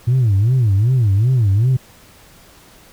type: tone with vibrato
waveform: sine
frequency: 112.7 Hz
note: A2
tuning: 42 cents sharp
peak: -9 dBFS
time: 0.07-1.77 s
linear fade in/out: 10 ms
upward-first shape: sine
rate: 2.6 Hz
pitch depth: 270 cents each way
effects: tanh soft clip ceiling -9 dBFS + pink hiss -46 dBFS RMS until 2.92 s